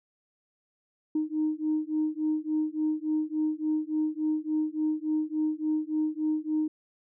sine beating tone pair, 307.5 / 311 Hz, D#4 / D#4, -20 / -1 cents, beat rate 3.5 Hz, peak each -28 dBFS, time 1.15-6.68 s, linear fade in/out 5 ms, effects tanh soft clip ceiling -19 dBFS

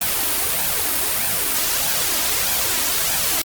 white noise with flanger, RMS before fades -20 dBFS, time 0.01-3.42 s, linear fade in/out 5 ms, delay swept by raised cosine 1.2 to 3.2 ms, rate 1.6 Hz, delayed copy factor +0.55, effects Opus 32 kbps

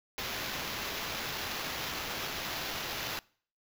white noise with sample-and-hold, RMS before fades -37 dBFS, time 0.18-3.19 s, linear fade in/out 0 ms, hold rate 8820 Hz, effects noise-tail reverb RT60 0.5 s tail -24 dB re dry

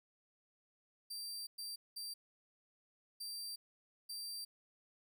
sawtooth tone bursts at uneven times, 4699 Hz, D8, in tune, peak -40 dBFS, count 5, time 1.1-1.47 / 1.58-1.76 / 1.96-2.14 / 3.2-3.56 / 4.09-4.45 s, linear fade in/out 10 ms, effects none

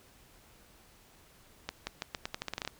accelerating click train, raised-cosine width 0.2 ms, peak -17 dBFS, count 13, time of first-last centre 1.69-2.676 s, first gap 180 ms, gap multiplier 0.84, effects pink hiss -60 dBFS RMS until 2.79 s

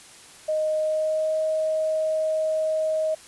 sine tone with pitch glide, 621 to 628.9 Hz, D#5 to D#5, -3 to +18 cents, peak -21 dBFS, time 0.48-3.15 s, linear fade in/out 10 ms, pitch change +21 cents, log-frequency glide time 0.79-1.38 s, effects white hiss -47 dBFS RMS until 3.27 s + resampled to 24000 Hz

